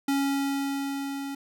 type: tone with level ramp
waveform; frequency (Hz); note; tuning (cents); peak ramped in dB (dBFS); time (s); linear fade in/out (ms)
square; 277.2; C#4; 0; -23 to -33; 0.08-1.35; 5
effects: none